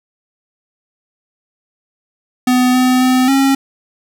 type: tone with pitch steps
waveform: square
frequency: 251.1 / 253.9 / 255.7 / 271.7 Hz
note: B3 / B3 / C4 / C#4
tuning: +29 / +48 / -40 / -35 cents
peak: -10 dBFS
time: 2.47-3.55 s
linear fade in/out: 5 ms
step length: 270 ms
effects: none